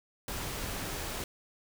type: noise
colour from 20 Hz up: pink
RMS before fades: -37 dBFS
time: 0.28-1.24 s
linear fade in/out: 2 ms
effects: none